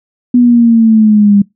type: linear sweep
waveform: sine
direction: down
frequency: 246.9 to 199.4 Hz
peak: -3 dBFS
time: 0.34-1.42 s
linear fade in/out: 5 ms
effects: noise-tail reverb RT60 0.2 s tail -26 dB re dry